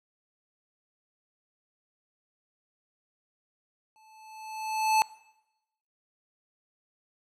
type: tone with exponential growth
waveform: square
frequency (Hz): 872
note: A5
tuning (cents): -16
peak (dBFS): -19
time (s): 3.96-5.02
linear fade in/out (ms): 0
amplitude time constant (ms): 230
effects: noise-tail reverb RT60 0.9 s tail -21 dB re dry + low-pass 11000 Hz 12 dB/octave